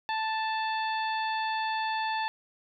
harmonic tone, 880 Hz, A5, in tune, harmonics 1 / 2 / 3 / 4 / 5, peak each -29 / -35 / -39 / -41 / -43 dBFS, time 0.09-2.28 s, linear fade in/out 0 ms, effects none

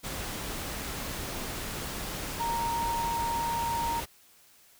sine tone in noise, 930 Hz, A#5, 4 cents flat, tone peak -28 dBFS, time 2.39-4.01 s, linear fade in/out 20 ms, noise pink, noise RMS -36 dBFS, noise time 0.03-4.06 s, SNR +5 dB, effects white hiss -59 dBFS RMS until 4.79 s

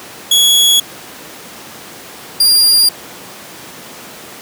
sawtooth tone pair in turn, 3353 / 4797 Hz, G#7 / D8, +16 / +36 cents, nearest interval tritone, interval 620 cents, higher second, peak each -4 dBFS, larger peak neither, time 0.31-0.8 / 2.4-2.89 s, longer neither, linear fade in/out 5 ms, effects pink hiss -32 dBFS RMS until 4.41 s + high-pass 200 Hz 12 dB/octave

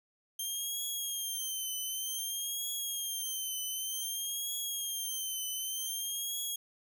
10% pulse tone with vibrato, 3174 Hz, G7, 21 cents sharp, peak -27 dBFS, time 0.39-6.56 s, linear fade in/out 5 ms, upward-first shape triangle, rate 0.54 Hz, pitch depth 89 cents each way, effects none

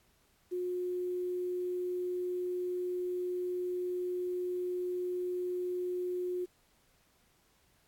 sine tone with quantisation, 360 Hz, F#4, 47 cents flat, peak -32 dBFS, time 0.51-6.46 s, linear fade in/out 20 ms, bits 10, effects pink hiss -69 dBFS RMS until 7.87 s + AAC 64 kbps

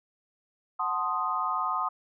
sine chord, F# diminished seventh, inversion none, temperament equal, 740 / 880 / 1046.5 / 1244.5 Hz, F#5 / A5 / C6 / Eb6, 0 / 0 / 0 / 0 cents, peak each -35 / -35 / -31 / -29 dBFS, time 0.79-1.89 s, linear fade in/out 10 ms, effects none

